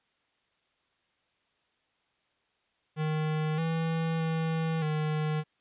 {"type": "tone with pitch steps", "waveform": "square", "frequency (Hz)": [155, 163.2, 161.8, 153.7], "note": ["D#3", "E3", "E3", "D#3"], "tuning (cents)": [-6, -17, -32, -21], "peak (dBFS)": -28, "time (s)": [2.96, 5.44], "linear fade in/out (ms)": 50, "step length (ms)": 620, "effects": ["white hiss -73 dBFS RMS until 5.6 s", "resampled to 8000 Hz"]}